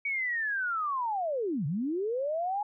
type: linear two-way sweep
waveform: sine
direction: down then up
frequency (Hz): 2272 to 130.81 to 845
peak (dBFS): -28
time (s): 0.05-2.63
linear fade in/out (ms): 5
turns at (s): 1.66
effects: none

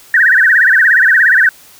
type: tone with vibrato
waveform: sine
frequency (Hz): 1691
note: G#6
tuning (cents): +31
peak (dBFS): -5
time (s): 0.14-1.49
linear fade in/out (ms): 2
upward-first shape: sine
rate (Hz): 17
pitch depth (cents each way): 210
effects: white hiss -41 dBFS RMS until 1.79 s

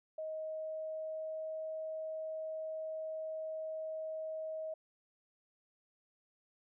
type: tone with pitch glide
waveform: sine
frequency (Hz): 629 to 633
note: D#5 to D#5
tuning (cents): +19 to +30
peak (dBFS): -38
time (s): 0.18-4.74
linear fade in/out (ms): 5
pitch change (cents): +11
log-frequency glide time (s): 0.43-1.65
effects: none

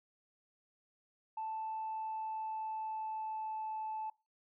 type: tone with pitch glide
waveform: sine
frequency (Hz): 880 to 871.4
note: A5 to A5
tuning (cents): 0 to -17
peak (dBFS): -36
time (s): 1.37-4.1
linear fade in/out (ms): 5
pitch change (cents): -17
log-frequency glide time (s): 1.5-3.73
effects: noise-tail reverb RT60 0.3 s tail -24 dB re dry + tanh soft clip ceiling -33 dBFS

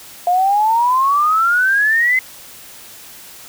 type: exponential sweep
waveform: sine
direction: up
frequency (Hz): 698.5 to 2069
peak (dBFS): -11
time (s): 0.27-2.19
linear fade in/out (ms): 2
effects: white hiss -38 dBFS RMS until 3.48 s

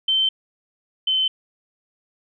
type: tone pair in turn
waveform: sine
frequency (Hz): 3098 / 3066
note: G7 / G7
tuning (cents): -21 / -39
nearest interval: unison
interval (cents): 18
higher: first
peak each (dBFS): -16 / -17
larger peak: first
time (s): 0.08-0.29 / 1.07-1.28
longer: neither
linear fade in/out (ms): 5
effects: none

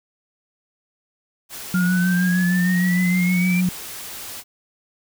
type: noise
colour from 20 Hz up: white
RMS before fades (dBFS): -34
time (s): 1.49-4.44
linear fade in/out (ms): 50
type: tone with vibrato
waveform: sine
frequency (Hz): 180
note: F#3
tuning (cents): -47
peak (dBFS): -16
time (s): 1.74-3.69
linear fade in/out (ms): 2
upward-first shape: sine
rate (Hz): 6.5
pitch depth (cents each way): 31
type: exponential sweep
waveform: sine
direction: up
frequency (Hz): 1400 to 2377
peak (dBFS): -24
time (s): 1.74-3.61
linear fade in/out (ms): 10
effects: none

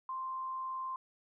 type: tone with frequency modulation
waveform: sine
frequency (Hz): 1046.5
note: C6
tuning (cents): 0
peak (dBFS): -36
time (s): 0.09-0.96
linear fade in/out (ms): 2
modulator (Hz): 82.7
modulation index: 0.2
effects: none

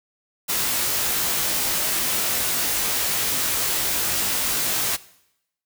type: noise with comb filter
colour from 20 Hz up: white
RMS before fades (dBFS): -23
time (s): 0.48-4.97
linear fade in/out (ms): 20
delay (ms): 19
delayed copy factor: +0.65
effects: noise-tail reverb RT60 0.8 s tail -19 dB re dry

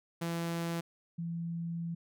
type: tone pair in turn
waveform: sawtooth / sine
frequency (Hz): 168.3 / 168.3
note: E3 / E3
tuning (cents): +36 / +36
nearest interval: unison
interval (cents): 0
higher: neither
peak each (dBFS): -29 / -34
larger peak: first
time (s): 0.21-0.81 / 1.18-1.95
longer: second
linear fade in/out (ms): 10
effects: none

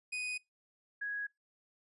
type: tone pair in turn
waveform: 40% pulse / sine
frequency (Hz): 2489 / 1661.2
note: D#7 / G#6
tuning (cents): 0 / 0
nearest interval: perfect fifth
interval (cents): 700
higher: first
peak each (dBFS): -35 / -35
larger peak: neither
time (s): 0.12-0.38 / 1.01-1.27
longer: neither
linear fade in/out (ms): 10
effects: noise-tail reverb RT60 0.2 s tail -24 dB re dry + resampled to 24000 Hz

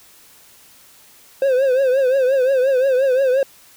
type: tone with vibrato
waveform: triangle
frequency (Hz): 525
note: C5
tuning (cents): +6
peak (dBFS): -11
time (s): 1.42-3.43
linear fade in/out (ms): 2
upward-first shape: triangle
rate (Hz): 5.7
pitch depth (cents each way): 110
effects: white hiss -48 dBFS RMS until 3.76 s

